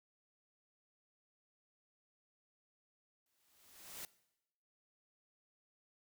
white noise with exponential growth, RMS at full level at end -45 dBFS, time 3.26-4.05 s, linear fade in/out 1 ms, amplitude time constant 170 ms, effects noise-tail reverb RT60 0.9 s tail -20 dB re dry

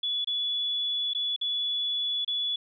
sine tone with dropouts, 3421 Hz, A7, 49 cents flat, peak -26 dBFS, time 0.03-2.56 s, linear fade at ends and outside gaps 5 ms, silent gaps 0.246-0.272 / 1.135-1.148 / 1.363-1.412 / 2.248-2.277 s, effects none

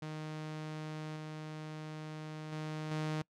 sawtooth tone with level steps, 154.9 Hz, D#3, 7 cents flat, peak -36 / -38 / -34 / -30 dBFS, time 0.02-3.22 s, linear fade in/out 5 ms, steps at 1.16 / 2.52 / 2.91 s, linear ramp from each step 5 ms, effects noise-tail reverb RT60 0.1 s tail -25 dB re dry + low-pass 6000 Hz 12 dB/octave

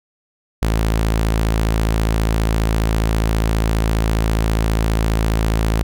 sawtooth tone, 54.8 Hz, A1, 6 cents flat, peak -11 dBFS, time 0.62-5.83 s, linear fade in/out 5 ms, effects none

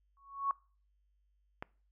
sine tone with exponential growth, 1108.7 Hz, C#6, in tune, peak -26 dBFS, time 0.17-0.51 s, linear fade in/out 1 ms, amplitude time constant 73 ms
click, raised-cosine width 0.5 ms, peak -24 dBFS, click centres 1.625 s
effects noise-tail reverb RT60 0.4 s tail -24 dB re dry + added 50 Hz sine -70 dBFS peak until 1.91 s

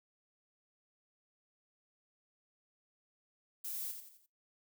violet noise with echo, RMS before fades -41 dBFS, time 3.64-3.92 s, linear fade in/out 10 ms, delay 86 ms, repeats 4, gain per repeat -7 dB, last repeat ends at 4.264 s, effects noise-tail reverb RT60 0.2 s tail -20 dB re dry

